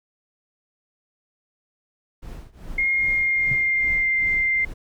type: noise with tremolo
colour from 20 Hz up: brown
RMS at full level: -34 dBFS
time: 2.22-4.74 s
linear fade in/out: 10 ms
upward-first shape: triangle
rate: 2.5 Hz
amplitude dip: 95%
type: tone with pitch glide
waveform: sine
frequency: 2137 to 2093 Hz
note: C7 to C7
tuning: +36 to 0 cents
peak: -18 dBFS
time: 2.78-4.65 s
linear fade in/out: 5 ms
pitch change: -36 cents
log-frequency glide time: 2.91-4.19 s
type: tone with exponential decay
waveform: sine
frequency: 133.1 Hz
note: C3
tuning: 30 cents sharp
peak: -22 dBFS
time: 3.51-3.6 s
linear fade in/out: 5 ms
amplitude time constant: 18 ms
effects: none